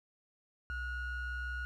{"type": "ring-modulated tone", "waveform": "triangle", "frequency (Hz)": 693, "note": "F5", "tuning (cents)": -14, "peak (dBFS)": -31, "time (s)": [0.7, 1.65], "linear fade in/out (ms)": 0, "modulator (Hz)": 756, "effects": []}